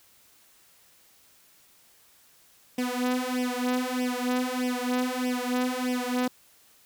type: tone with flanger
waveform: sawtooth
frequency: 250.4 Hz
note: B3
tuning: 24 cents sharp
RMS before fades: -28 dBFS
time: 2.78-6.28 s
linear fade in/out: 5 ms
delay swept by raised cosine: 0.36 to 4.06 ms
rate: 1.6 Hz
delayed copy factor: +1
effects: white hiss -59 dBFS RMS until 6.85 s